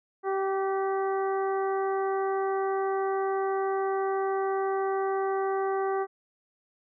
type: harmonic tone with a mistuned harmonic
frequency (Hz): 387.7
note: G4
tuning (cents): -19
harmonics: 1 / 2 / 3 / 4 / 5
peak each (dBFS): -27 / -31 / -35 / -42 / -44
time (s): 0.23-6.07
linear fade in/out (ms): 50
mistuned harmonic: 4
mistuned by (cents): -18
effects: none